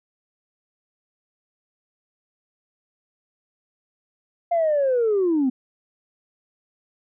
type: linear sweep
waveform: sine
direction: down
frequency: 698.5 to 246.9 Hz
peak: -16 dBFS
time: 4.51-5.5 s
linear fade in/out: 10 ms
effects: tanh soft clip ceiling -14 dBFS